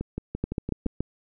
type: two click trains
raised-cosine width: 3 ms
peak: -17 / -13 dBFS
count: 6 / 5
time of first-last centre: 0.01-0.86 / 0.44-1.006 s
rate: 5.88 / 7.07 Hz
effects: none